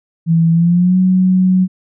sine tone with pitch glide, 165.1 to 185.32 Hz, E3 to F#3, +3 to +3 cents, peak -8 dBFS, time 0.26-1.68 s, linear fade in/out 50 ms, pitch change +200 cents, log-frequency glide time 0.52-0.97 s, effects none

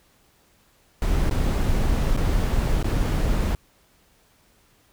brown noise with dropouts, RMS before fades -21 dBFS, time 1.02-3.55 s, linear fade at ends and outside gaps 1 ms, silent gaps 1.296-1.31 / 2.166-2.173 / 2.828-2.843 s, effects pink hiss -60 dBFS RMS until 4.92 s

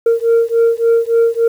sine beating tone pair, 460 / 463.5 Hz, A#4 / A#4, -23 / -10 cents, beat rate 3.5 Hz, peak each -11 dBFS, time 0.06-1.48 s, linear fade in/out 5 ms, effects tanh soft clip ceiling -6 dBFS + 7-bit

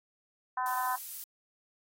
harmonic tone, 253.5 Hz, B3, 45 cents sharp, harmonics 3 / 4 / 5 / 6 / 7, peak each -35 / -31 / -42 / -40 / -46 dBFS, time 0.57-0.96 s, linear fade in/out 5 ms
violet noise, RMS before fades -40 dBFS, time 0.66-1.24 s, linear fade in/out 2 ms
effects AAC 48 kbps

